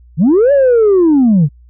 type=linear two-way sweep; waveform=sine; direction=up then down; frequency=132.8 to 578 to 132.8 Hz; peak=-4 dBFS; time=0.17-1.49 s; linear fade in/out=50 ms; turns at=0.52 s; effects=tanh soft clip ceiling -4 dBFS + added 60 Hz sine -39 dBFS peak until 1.69 s